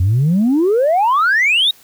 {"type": "exponential sweep", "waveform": "sine", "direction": "up", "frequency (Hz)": [85.5, 3848], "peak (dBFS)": -9, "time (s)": [0, 1.71], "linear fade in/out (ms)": 5, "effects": ["tanh soft clip ceiling -8 dBFS", "white hiss -47 dBFS RMS until 1.83 s"]}